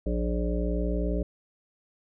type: harmonic tone with a mistuned harmonic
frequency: 59.5 Hz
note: A#1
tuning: 36 cents sharp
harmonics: 1 / 3 / 5 / 7 / 9 / 10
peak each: -27 / -32 / -34 / -35 / -37 / -37 dBFS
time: 0.06-1.23 s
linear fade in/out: 5 ms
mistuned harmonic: 1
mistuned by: -110 cents
effects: none